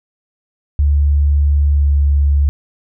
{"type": "tone with pitch glide", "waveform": "sine", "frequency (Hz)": [72.2, 71.33], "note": ["D2", "D2"], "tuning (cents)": [-29, -50], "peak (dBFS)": -9, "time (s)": [0.79, 2.49], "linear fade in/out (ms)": 0, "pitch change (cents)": -21, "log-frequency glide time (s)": [1.73, 1.88], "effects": []}